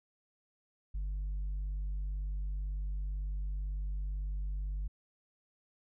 sine tone with tanh clipping, 49 Hz, G1, in tune, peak -34 dBFS, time 0.94-4.88 s, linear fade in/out 10 ms, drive 2 dB, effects none

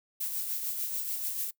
violet noise with tremolo, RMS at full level -32 dBFS, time 0.2-1.51 s, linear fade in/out 10 ms, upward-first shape sine, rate 6.8 Hz, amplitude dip 40%, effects noise-tail reverb RT60 0.1 s tail -22 dB re dry

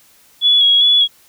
sine tone with vibrato, 3366 Hz, G#7, 23 cents sharp, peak -8 dBFS, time 0.41-1.08 s, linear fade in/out 50 ms, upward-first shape square, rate 2.5 Hz, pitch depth 24 cents each way, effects white hiss -50 dBFS RMS until 1.28 s

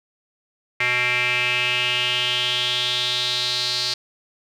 square tone with band-pass filter sweep, 123.47 Hz, B2, in tune, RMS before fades -22 dBFS, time 0.8-3.94 s, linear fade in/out 5 ms, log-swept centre 2200 to 4400 Hz, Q 5.3, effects none

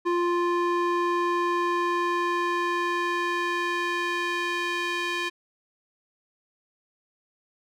square tone with band-pass filter sweep, 348.8 Hz, F4, 2 cents flat, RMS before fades -26 dBFS, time 0.05-5.3 s, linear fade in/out 20 ms, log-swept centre 760 to 2400 Hz, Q 1.2, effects none

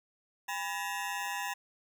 20% pulse ring-modulated tone, 899 Hz, A5, 37 cents sharp, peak -26 dBFS, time 0.48-1.54 s, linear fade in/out 10 ms, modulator 91.2 Hz, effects none

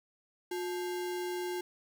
sine tone with sample-and-hold, 358.4 Hz, F4, 45 cents sharp, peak -33 dBFS, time 0.51-1.61 s, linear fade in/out 5 ms, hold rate 1225 Hz, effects none

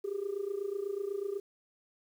sine tone with amplitude modulation, 399.5 Hz, G4, 33 cents sharp, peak -28 dBFS, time 0.04-1.4 s, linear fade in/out 10 ms, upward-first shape sine, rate 28.1 Hz, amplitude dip 85%, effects tanh soft clip ceiling -27 dBFS + 10-bit

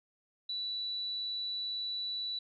sine tone, 3951 Hz, B7, in tune, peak -34 dBFS, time 0.49-2.39 s, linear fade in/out 5 ms, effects none

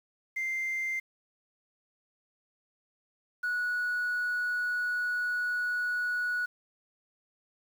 sine tone pair in turn, 2090 / 1465.5 Hz, C7 / F#6, -2 / -17 cents, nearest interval tritone, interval 615 cents, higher first, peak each -28 / -26 dBFS, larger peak second, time 0.36-1 / 3.43-6.46 s, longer second, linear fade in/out 10 ms, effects tanh soft clip ceiling -26 dBFS + 9-bit

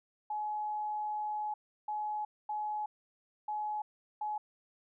sine tone bursts at uneven times, 846 Hz, G#5, 32 cents sharp, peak -33 dBFS, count 5, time 0.3-1.54 / 1.88-2.25 / 2.49-2.86 / 3.48-3.82 / 4.21-4.38 s, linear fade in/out 5 ms, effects none

